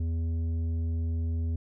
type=tone with tanh clipping; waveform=sine; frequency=82.41 Hz; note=E2; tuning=in tune; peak=-28 dBFS; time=0-1.56 s; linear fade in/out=5 ms; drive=8 dB; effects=none